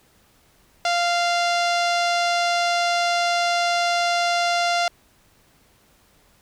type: tone with low-pass filter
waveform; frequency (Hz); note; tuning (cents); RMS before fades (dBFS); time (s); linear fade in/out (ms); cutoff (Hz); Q
sawtooth; 695; F5; -9; -21; 0.85-4.88; 2; 5300; 1.6
effects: pink hiss -58 dBFS RMS until 6.41 s